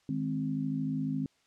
sine chord, Ab major, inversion second, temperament equal, 155.56 / 207.7 / 261.6 Hz, Eb3 / Ab3 / C4, 0 / 0 / 0 cents, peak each -34 / -37 / -32 dBFS, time 0.09-1.26 s, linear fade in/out 2 ms, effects white hiss -69 dBFS RMS until 1.46 s + low-pass 6000 Hz 12 dB/octave

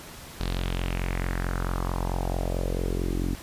sawtooth tone with low-pass filter sweep, 44.53 Hz, F1, 34 cents sharp, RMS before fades -28 dBFS, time 0.4-3.35 s, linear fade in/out 0 ms, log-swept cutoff 4400 to 280 Hz, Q 3.3, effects pink hiss -43 dBFS RMS until 3.42 s + resampled to 32000 Hz

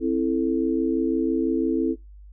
sine chord, A minor, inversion first, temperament just, 264 / 330 / 440 Hz, C4 / E4 / A4, +16 / +2 / 0 cents, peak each -24 / -23 / -27 dBFS, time 0-1.96 s, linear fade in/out 50 ms, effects noise-tail reverb RT60 0.2 s tail -23 dB re dry + added 50 Hz sine -42 dBFS peak until 2.32 s

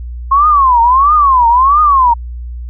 sine tone with vibrato, 1067 Hz, C6, 34 cents sharp, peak -5 dBFS, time 0.31-2.14 s, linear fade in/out 10 ms, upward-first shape triangle, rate 1.5 Hz, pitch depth 270 cents each way, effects added 60 Hz sine -21 dBFS peak until 2.69 s

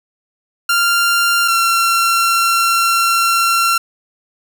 sawtooth tone pair in turn, 1390 / 1363.8 Hz, F6 / F6, -9 / -42 cents, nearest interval unison, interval 33 cents, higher first, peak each -8 dBFS, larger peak neither, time 0.69-1.48 / 1.48-3.78 s, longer second, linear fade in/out 5 ms, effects none

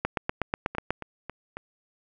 two click trains, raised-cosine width 0.5 ms, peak -20 / -10 dBFS, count 4 / 8, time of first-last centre 0.75-1.57 / 0.05-0.906 s, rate 3.66 / 8.18 Hz, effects none

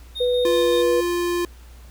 triangle tone with tremolo, 3691 Hz, A#7, 18 cents flat, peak -26 dBFS, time 0.15-0.83 s, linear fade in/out 20 ms, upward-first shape square, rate 5.2 Hz, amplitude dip 35%
sine tone with pitch glide, 493.9 to 487.4 Hz, B4 to B4, 0 to -23 cents, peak -17 dBFS, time 0.2-1.01 s, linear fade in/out 10 ms, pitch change -23 cents, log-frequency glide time 0.52-0.73 s
square tone, 349.2 Hz, F4, in tune, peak -21 dBFS, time 0.45-1.45 s, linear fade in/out 2 ms
effects added 60 Hz sine -41 dBFS peak until 1.9 s + pink hiss -52 dBFS RMS until 1.9 s

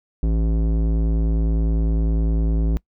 square tone with low-pass filter, 54.9 Hz, A1, 3 cents flat, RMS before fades -19 dBFS, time 0.23-2.77 s, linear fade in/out 0 ms, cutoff 330 Hz, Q 0.96, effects noise-tail reverb RT60 0.1 s tail -23 dB re dry

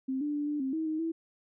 sine tone with pitch steps, 263.8 / 294.9 / 292.7 / 295.9 / 265.7 / 319.2 / 312.7 / 327.5 Hz, C4 / D4 / D4 / D4 / C4 / D#4 / D#4 / E4, +14 / +7 / -6 / +13 / +27 / +44 / +9 / -11 cents, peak -29 dBFS, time 0.08-1.12 s, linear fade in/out 10 ms, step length 130 ms, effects none

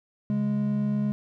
triangle tone pair together, 138.59 / 207.7 Hz, C#3 / G#3, 0 / 0 cents, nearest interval perfect fifth, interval 700 cents, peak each -28 / -22 dBFS, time 0.3-1.12 s, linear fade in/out 0 ms, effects none

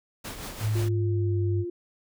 pink noise with tremolo, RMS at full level -36 dBFS, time 0.24-0.89 s, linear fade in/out 10 ms, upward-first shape sine, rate 5.8 Hz, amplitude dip 50%
sine tone with pitch glide, 107.4 to 99.63 Hz, A2 to G2, -41 to +29 cents, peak -23 dBFS, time 0.6-1.65 s, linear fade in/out 50 ms, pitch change -130 cents, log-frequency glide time 0.72-1.39 s
sine tone, 349.2 Hz, F4, in tune, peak -30 dBFS, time 0.75-1.7 s, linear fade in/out 5 ms
effects none

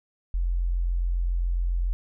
sine tone, 43.65 Hz, F1, in tune, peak -22 dBFS, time 0.34-1.93 s, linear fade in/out 0 ms, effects none

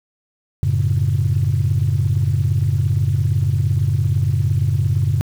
sine chord, F# minor, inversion none, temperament equal, 92.5 / 110 / 138.59 Hz, F#2 / A2 / C#3, 0 / 0 / 0 cents, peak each -18 dBFS, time 0.63-5.21 s, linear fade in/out 0 ms, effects tanh soft clip ceiling -8 dBFS + 7-bit

